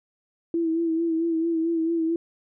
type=tone with vibrato; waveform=sine; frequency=329.5 Hz; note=E4; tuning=1 cent flat; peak=-21 dBFS; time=0.54-2.16 s; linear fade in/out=2 ms; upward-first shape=sine; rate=4.5 Hz; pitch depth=41 cents each way; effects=none